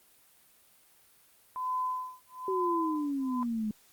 sine tone with tremolo, 1015 Hz, B5, 47 cents sharp, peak -28 dBFS, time 1.56-3.43 s, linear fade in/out 0 ms, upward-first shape sine, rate 1.1 Hz, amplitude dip 100%
sine exponential sweep, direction down, 385.3 to 210 Hz, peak -29 dBFS, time 2.48-3.71 s, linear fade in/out 2 ms
effects white hiss -62 dBFS RMS until 3.92 s + Opus 32 kbps

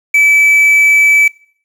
triangle tone with quantisation, 2304 Hz, D7, 34 cents flat, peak -4 dBFS, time 0.14-1.28 s, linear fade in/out 5 ms, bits 5, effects noise-tail reverb RT60 0.6 s tail -24 dB re dry

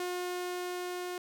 sawtooth tone with level ramp, 358.8 Hz, F4, 47 cents sharp, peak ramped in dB -29 to -32 dBFS, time 0-1.18 s, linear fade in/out 2 ms, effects none

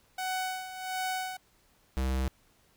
sawtooth tone with tremolo, 747 Hz, F#5, 16 cents sharp, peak -26 dBFS, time 0.18-1.37 s, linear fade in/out 5 ms, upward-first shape sine, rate 1.4 Hz, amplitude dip 70%
square tone, 65.41 Hz, C2, in tune, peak -28 dBFS, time 1.97-2.28 s, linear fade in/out 0 ms
effects pink hiss -66 dBFS RMS until 2.76 s

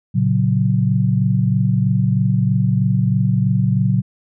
sine chord, F# major, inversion first, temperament just, 115.62 / 138.75 / 185 Hz, A#2 / C#3 / F#3, -14 / +2 / 0 cents, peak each -17 / -18 / -18 dBFS, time 0.14-4.02 s, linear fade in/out 20 ms, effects none

